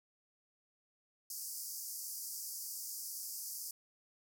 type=band-pass noise; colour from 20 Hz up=white; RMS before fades=-44 dBFS; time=1.3-3.71 s; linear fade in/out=2 ms; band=4700 to 16000 Hz; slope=96 dB/octave; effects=none